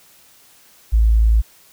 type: tone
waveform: sine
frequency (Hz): 55.2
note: A1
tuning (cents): +6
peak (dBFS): -10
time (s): 0.92-1.42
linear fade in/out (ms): 20
effects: white hiss -50 dBFS RMS until 1.72 s